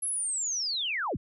sine linear sweep, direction down, 11175 to 32.7 Hz, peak -28 dBFS, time 0.02-1.17 s, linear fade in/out 10 ms, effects none

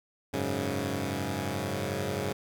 10% pulse chord, F# suspended second, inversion none, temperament equal, 92.5 / 103.83 / 138.59 Hz, F#2 / G#2 / C#3, 0 / 0 / 0 cents, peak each -26 dBFS, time 0.33-2.33 s, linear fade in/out 10 ms, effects none

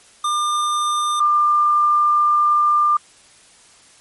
square / sine tone pair in turn, 1200 / 1195.4 Hz, D6 / D6, +37 / +30 cents, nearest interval unison, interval 7 cents, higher first, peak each -18 / -12 dBFS, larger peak second, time 0.24-1.2 / 1.2-2.97 s, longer second, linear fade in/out 5 ms, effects white hiss -49 dBFS RMS until 4 s + MP3 48 kbps

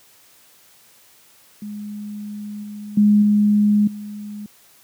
sine tone with level steps, 208 Hz, G#3, 3 cents sharp, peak -28 / -30 / -10 / -12 / -29 dBFS, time 1.62-4.46 s, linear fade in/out 2 ms, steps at 2.63 / 2.97 / 3.22 / 3.87 s, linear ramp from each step 5 ms, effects white hiss -52 dBFS RMS until 4.83 s + high-pass 80 Hz 12 dB/octave

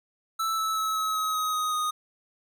square tone with pitch steps, 1318.5 / 1307.1 / 1295.8 / 1284.7 / 1273.6 / 1262.6 / 1251.7 / 1240.9 Hz, E6 / E6 / E6 / E6 / D#6 / D#6 / D#6 / D#6, 0 / -15 / -30 / -45 / +40 / +25 / +10 / -5 cents, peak -26 dBFS, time 0.39-1.91 s, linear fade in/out 10 ms, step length 190 ms, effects none

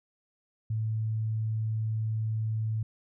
sine tone, 110 Hz, A2, in tune, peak -27 dBFS, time 0.7-2.83 s, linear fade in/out 5 ms, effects none

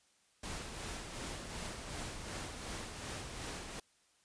pink noise with tremolo, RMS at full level -42 dBFS, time 0.43-3.8 s, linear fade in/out 5 ms, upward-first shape sine, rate 2.7 Hz, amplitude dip 40%, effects white hiss -71 dBFS RMS until 4.24 s + resampled to 22050 Hz

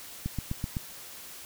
click train, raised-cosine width 5 ms, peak -18 dBFS, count 5, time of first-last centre 0.26-0.768 s, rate 7.87 Hz, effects white hiss -45 dBFS RMS until 1.45 s

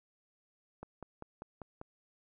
click train, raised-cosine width 1 ms, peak -30 dBFS, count 6, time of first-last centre 0.83-1.814 s, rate 5.08 Hz, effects none

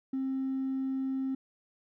sine tone with hard clipping, 265.7 Hz, C4, 27 cents sharp, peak -30 dBFS, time 0.13-1.35 s, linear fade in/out 5 ms, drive 1 dB, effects none

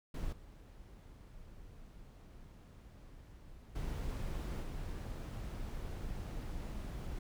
brown noise with level steps, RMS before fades -40 / -54 / -39 / -42 dBFS, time 0.14-7.19 s, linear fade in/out 5 ms, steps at 0.32 / 3.75 / 4.62 s, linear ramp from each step 10 ms, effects none

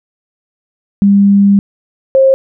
sine tone pair in turn, 200 / 533.9 Hz, G3 / C5, +35 / +35 cents, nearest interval octave + perfect fourth, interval 1700 cents, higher second, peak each -4 dBFS, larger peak neither, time 1.02-1.59 / 2.15-2.34 s, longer first, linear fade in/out 0 ms, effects none

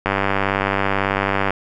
click train, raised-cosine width 0.5 ms, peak -3 dBFS, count 143, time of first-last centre 0.06-1.506 s, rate 98.2 Hz, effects none

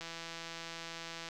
click train, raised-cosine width 0.2 ms, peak -26 dBFS, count 213, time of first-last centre 0.01-1.287 s, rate 166 Hz, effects none

